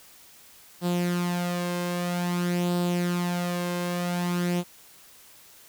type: tone with flanger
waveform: sawtooth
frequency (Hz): 176.1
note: F3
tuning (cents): +15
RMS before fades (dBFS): -27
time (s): 0.81-4.64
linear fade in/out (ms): 50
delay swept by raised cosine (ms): 0.23 to 1.93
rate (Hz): 0.51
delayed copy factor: +0.55
effects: white hiss -52 dBFS RMS until 5.68 s

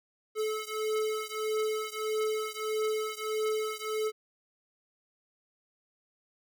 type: beating tone pair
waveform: square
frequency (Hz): 432 / 433.6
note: A4 / A4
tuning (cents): -32 / -25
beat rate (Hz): 1.6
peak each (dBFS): -33 / -34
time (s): 0.35-4.12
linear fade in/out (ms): 50
effects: none

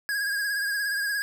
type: tone with vibrato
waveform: square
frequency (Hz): 1640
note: G#6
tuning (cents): -22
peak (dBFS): -26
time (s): 0.09-1.22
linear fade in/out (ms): 0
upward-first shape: sine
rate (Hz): 17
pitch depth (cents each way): 44
effects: none

